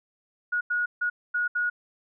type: tone bursts at uneven times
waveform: sine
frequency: 1450 Hz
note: F#6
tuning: 35 cents flat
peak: -23 dBFS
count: 5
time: 0.52-0.61 / 0.7-0.86 / 1.01-1.1 / 1.34-1.48 / 1.55-1.7 s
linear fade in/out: 10 ms
effects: none